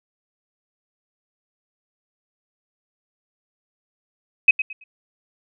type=tone with echo; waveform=sine; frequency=2539 Hz; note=D#7; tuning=34 cents sharp; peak=-7 dBFS; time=4.48-4.51 s; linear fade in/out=5 ms; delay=110 ms; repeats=3; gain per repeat=-12 dB; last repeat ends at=4.84 s; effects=none